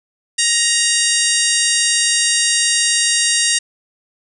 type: harmonic tone with a mistuned harmonic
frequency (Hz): 939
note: A#5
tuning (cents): +12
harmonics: 2 / 3 / 4 / 5 / 6 / 7 / 8 / 9 / 10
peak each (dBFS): -22 / -22 / -22 / -22 / -22 / -22 / -22 / -22 / -22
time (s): 0.38-3.59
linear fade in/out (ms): 10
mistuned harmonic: 10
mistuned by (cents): -35
effects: none